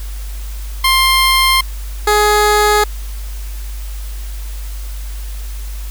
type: tone pair in turn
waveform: 15% pulse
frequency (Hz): 1056 / 419.1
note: C6 / G#4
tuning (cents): +16 / +16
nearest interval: octave + major third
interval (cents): 1600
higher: first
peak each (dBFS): -3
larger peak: neither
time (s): 0.84-1.61 / 2.07-2.84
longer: neither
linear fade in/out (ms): 5
effects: added 50 Hz sine -22 dBFS peak until 5.9 s + white hiss -37 dBFS RMS until 5.9 s